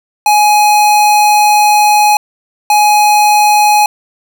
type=tone bursts at uneven times; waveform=square; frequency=838 Hz; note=G#5; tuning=15 cents sharp; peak=-6 dBFS; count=2; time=0.26-2.17 / 2.7-3.86 s; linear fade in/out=2 ms; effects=none